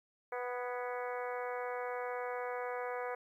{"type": "harmonic tone with a mistuned harmonic", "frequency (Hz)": 246.9, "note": "B3", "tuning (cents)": 0, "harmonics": [2, 3, 4, 5, 6, 7, 8, 9], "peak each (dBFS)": [-39, -43, -45, -47, -49, -50, -51, -52], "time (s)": [0.32, 3.15], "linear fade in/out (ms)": 5, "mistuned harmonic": 7, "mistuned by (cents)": -42, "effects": ["12-bit"]}